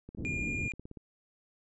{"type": "click train", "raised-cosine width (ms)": 3, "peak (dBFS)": -32, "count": 16, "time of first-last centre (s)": [0.09, 0.972], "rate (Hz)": 17}
{"type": "low-pass noise", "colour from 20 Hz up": "white", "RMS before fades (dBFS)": -37, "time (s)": [0.17, 0.68], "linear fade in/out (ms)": 10, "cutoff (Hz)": 290, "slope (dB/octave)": 24}
{"type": "tone", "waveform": "triangle", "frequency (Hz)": 2414, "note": "D7", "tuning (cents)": 47, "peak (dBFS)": -32, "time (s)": [0.25, 0.72], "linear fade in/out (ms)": 0}
{"effects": ["resampled to 24000 Hz"]}